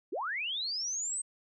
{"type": "linear sweep", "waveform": "sine", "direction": "up", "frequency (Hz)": [276.7, 8372], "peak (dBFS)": -32, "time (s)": [0.12, 1.22], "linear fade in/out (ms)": 10, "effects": []}